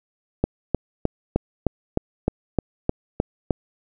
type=click train; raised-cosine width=2 ms; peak=-5 dBFS; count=11; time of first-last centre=0.44-3.507 s; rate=3.26 Hz; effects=none